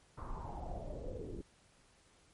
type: noise with low-pass filter sweep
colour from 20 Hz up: brown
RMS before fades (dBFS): -43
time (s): 0.17-1.42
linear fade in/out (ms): 10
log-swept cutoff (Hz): 1200 to 370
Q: 6.5
effects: pink hiss -67 dBFS RMS until 2.33 s + MP3 48 kbps